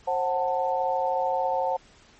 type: chord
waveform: sine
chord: F# diminished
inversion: second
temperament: just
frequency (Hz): 532.8 / 740 / 888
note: C5 / F#5 / A5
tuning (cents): +31 / 0 / +16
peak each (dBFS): -27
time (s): 0.07-1.77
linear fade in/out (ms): 10
effects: pink hiss -55 dBFS RMS until 2.19 s + MP3 32 kbps